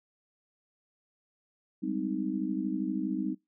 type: chord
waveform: sine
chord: Ab major seventh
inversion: third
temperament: just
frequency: 194.67 / 207.7 / 259.6 / 311.5 Hz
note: G3 / Ab3 / C4 / Eb4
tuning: -12 / 0 / -13 / +2 cents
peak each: -35 / -38 / -34 / -33 dBFS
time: 1.82-3.35 s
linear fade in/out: 20 ms
effects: noise-tail reverb RT60 0.2 s tail -24 dB re dry